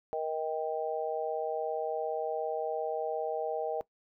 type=harmonic tone; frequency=157.3 Hz; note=D#3; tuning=19 cents sharp; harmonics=3 / 4 / 5; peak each=-34 / -35 / -36 dBFS; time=0.13-3.81 s; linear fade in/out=0 ms; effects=noise-tail reverb RT60 0.1 s tail -19 dB re dry